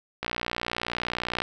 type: click train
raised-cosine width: 0.3 ms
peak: -12 dBFS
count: 72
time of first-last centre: 0.23-1.419 s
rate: 59.7 Hz
effects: none